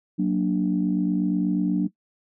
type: chord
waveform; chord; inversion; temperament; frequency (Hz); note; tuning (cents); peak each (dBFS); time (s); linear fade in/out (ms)
sine; Gb augmented; none; equal; 185 / 233.1 / 293.7; Gb3 / Bb3 / D4; 0 / 0 / 0; -22 / -27 / -23; 0.18-1.88; 20
effects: noise-tail reverb RT60 0.1 s tail -19 dB re dry + tanh soft clip ceiling -11 dBFS